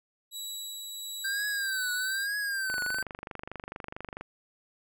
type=tone with tremolo; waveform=20% pulse; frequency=3903 Hz; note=B7; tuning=21 cents flat; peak=-30 dBFS; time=0.31-2.28 s; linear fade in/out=50 ms; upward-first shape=sine; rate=1.4 Hz; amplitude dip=25%
type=tone with vibrato; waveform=square; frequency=1568 Hz; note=G6; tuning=in tune; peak=-30 dBFS; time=1.24-3.03 s; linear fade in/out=10 ms; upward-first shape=triangle; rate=1.1 Hz; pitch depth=120 cents each way
type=click train; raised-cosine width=0.5 ms; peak=-23 dBFS; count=38; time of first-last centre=2.7-4.21 s; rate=24.5 Hz
effects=none